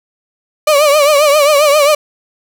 35% pulse tone with vibrato, 587.3 Hz, D5, in tune, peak -5 dBFS, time 0.67-1.95 s, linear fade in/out 5 ms, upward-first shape triangle, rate 7.5 Hz, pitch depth 110 cents each way, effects none

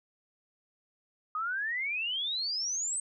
sine exponential sweep, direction up, 1225 to 8390 Hz, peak -30 dBFS, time 1.35-3 s, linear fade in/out 2 ms, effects none

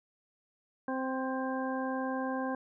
harmonic tone with a mistuned harmonic, 261.6 Hz, C4, in tune, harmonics 1 / 2 / 3 / 4 / 6, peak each -34 / -37 / -39 / -40 / -42 dBFS, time 0.88-2.55 s, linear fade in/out 2 ms, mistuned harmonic 6, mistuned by +21 cents, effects none

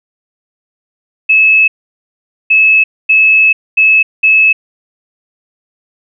sine tone bursts at uneven times, 2595 Hz, E7, 28 cents flat, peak -4 dBFS, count 5, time 1.29-1.68 / 2.5-2.84 / 3.09-3.53 / 3.77-4.03 / 4.23-4.53 s, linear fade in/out 10 ms, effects none

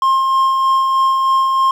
triangle tone with tremolo, 1064 Hz, C6, 29 cents sharp, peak -8 dBFS, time 0.02-1.71 s, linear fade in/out 2 ms, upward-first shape sine, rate 3.2 Hz, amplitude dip 30%, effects 8-bit

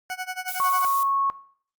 20% pulse tone with tremolo, 740 Hz, F#5, in tune, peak -22 dBFS, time 0.1-0.85 s, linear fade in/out 0 ms, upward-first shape sine, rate 11 Hz, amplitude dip 95%
violet noise, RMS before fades -32 dBFS, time 0.48-1.03 s, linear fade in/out 0 ms
sine tone, 1100 Hz, C#6, 14 cents flat, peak -20 dBFS, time 0.6-1.3 s, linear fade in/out 0 ms
effects noise-tail reverb RT60 0.5 s tail -17 dB re dry + Opus 48 kbps

